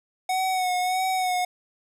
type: tone with vibrato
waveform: square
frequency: 740 Hz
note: F#5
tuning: in tune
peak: -23 dBFS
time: 0.29-1.45 s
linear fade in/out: 5 ms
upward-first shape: sine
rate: 1.6 Hz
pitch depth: 36 cents each way
effects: resampled to 32000 Hz + 9-bit